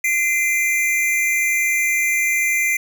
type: tone pair together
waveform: square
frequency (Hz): 2063 / 2384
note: C7 / D7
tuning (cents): -25 / +25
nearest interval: minor third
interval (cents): 250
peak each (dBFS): -19 / -21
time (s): 0.04-2.77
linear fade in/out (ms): 5
effects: none